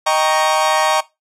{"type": "chord", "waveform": "40% pulse", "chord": "Eb dominant seventh", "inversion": "none", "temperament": "equal", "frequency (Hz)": [622.3, 784, 932.3, 1108.7], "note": ["Eb5", "G5", "Bb5", "Db6"], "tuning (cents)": [0, 0, 0, 0], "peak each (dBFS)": -18, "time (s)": [0.06, 1.01], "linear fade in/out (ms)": 10, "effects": ["noise-tail reverb RT60 0.2 s tail -18 dB re dry", "low-pass 10000 Hz 12 dB/octave"]}